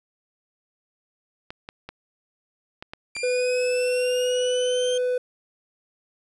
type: clicks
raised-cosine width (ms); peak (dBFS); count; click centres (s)
0.3; -20; 6; 1.505 / 1.689 / 1.89 / 2.825 / 2.935 / 3.166
type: linear sweep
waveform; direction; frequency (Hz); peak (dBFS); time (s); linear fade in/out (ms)
sawtooth; up; 2365 to 3183; -26; 3.15-4.98; 5
type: tone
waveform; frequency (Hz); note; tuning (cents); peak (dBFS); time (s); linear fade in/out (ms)
triangle; 499.3; B4; +19; -19; 3.23-5.18; 5
effects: resampled to 24000 Hz + 9-bit